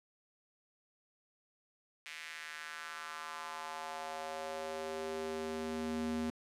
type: tone with high-pass filter sweep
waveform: square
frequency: 79.1 Hz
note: D#2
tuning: 29 cents sharp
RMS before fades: -41 dBFS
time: 2.06-6.3 s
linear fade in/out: 0 ms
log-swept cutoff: 2200 to 210 Hz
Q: 2.4
effects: low-pass 10000 Hz 12 dB/octave